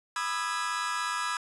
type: chord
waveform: 40% pulse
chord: E major seventh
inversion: second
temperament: equal with one note detuned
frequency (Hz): 987.8 / 1221.7 / 1318.5 / 1661.2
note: B5 / D#6 / E6 / G#6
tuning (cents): 0 / -32 / 0 / 0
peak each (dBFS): -34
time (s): 0.16-1.37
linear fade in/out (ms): 2
effects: resampled to 24000 Hz